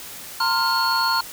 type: tone cluster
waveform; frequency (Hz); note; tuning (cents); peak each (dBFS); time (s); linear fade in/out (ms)
triangle; 915 / 1042 / 1402 / 4357; A#5 / C6 / F6 / C#8; -32 / -7 / +6 / -31; -22; 0.4-1.21; 5
effects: white hiss -37 dBFS RMS until 1.32 s